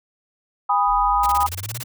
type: chord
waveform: sine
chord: G# minor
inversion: none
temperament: equal with one note detuned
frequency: 813.5 / 987.8 / 1244.5 Hz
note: G#5 / B5 / D#6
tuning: -36 / 0 / 0 cents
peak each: -20 / -20 / -20 dBFS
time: 0.69-1.47 s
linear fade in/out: 10 ms
type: exponential sweep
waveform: sine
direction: up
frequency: 36.71 to 131.1 Hz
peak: -30 dBFS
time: 0.86-1.84 s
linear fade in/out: 50 ms
type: noise bursts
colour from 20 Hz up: white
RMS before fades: -30 dBFS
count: 11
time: 1.23-1.834 s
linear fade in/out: 5 ms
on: 34 ms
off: 23 ms
effects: none